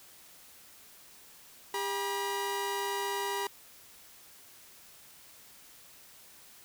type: tone pair together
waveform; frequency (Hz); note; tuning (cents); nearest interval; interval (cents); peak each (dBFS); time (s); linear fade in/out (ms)
sawtooth; 400.5 / 965.3; G4 / B5; +37 / -40; octave + minor third; 1523; -31 / -30; 1.74-3.47; 2
effects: white hiss -55 dBFS RMS until 6.64 s